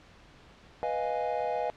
triangle chord, F half-diminished seventh, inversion second, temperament equal, 493.9 / 622.3 / 698.5 / 830.6 Hz, Cb5 / Eb5 / F5 / Ab5, 0 / 0 / 0 / 0 cents, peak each -32 dBFS, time 0.83-1.7 s, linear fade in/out 0 ms, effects pink hiss -55 dBFS RMS until 1.76 s + low-pass 4000 Hz 12 dB/octave

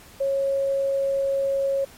sine tone, 548 Hz, C#5, 20 cents flat, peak -20 dBFS, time 0.2-1.85 s, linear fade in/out 10 ms, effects pink hiss -48 dBFS RMS until 1.97 s + MP3 64 kbps

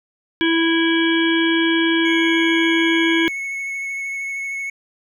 harmonic tone, 329.6 Hz, E4, in tune, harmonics 1 / 3 / 5 / 7 / 9 / 10, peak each -16 / -29 / -22 / -25 / -28 / -25 dBFS, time 0.41-3.28 s, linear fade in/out 0 ms
triangle tone with vibrato, 2200 Hz, C#7, 14 cents flat, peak -22 dBFS, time 2.05-4.7 s, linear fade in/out 5 ms, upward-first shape sine, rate 13 Hz, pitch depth 13 cents each way
effects none

